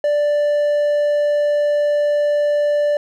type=tone; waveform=triangle; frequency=587.3 Hz; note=D5; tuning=in tune; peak=-12 dBFS; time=0.04-2.97 s; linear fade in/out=2 ms; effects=none